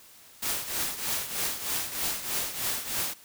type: noise with tremolo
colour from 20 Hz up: white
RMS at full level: -28 dBFS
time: 0.42-3.14 s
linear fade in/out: 10 ms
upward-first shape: triangle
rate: 3.2 Hz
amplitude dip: 75%
effects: white hiss -53 dBFS RMS until 3.24 s